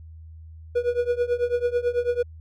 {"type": "tone with tremolo", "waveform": "triangle", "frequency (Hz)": 484.1, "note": "B4", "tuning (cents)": -35, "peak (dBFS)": -15, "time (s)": [0.75, 2.23], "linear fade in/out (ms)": 10, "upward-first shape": "triangle", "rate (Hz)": 9.1, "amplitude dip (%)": 95, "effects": ["added 80 Hz sine -40 dBFS peak until 2.4 s"]}